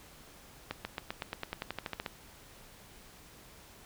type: accelerating click train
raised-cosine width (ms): 0.3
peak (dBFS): -19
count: 15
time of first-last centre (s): 0.71-2.062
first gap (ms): 140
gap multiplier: 0.94
effects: pink hiss -55 dBFS RMS until 3.85 s